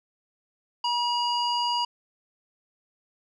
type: tone with low-pass filter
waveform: square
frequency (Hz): 960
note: B5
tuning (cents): -49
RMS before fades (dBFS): -26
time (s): 0.84-1.85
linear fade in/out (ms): 5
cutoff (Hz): 4200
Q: 7.4
effects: none